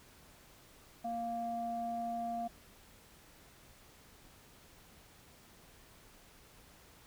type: tone with low-pass filter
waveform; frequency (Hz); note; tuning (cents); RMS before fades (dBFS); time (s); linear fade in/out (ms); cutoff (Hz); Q
square; 233.1; A#3; 0; -38; 1.04-2.48; 10; 730; 7.9
effects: pink hiss -60 dBFS RMS until 7.06 s